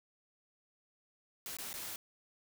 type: noise with dropouts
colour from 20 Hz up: white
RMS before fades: -43 dBFS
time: 1.46-1.96 s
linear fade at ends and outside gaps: 1 ms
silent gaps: 1.569-1.586 / 1.73-1.739 s
effects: none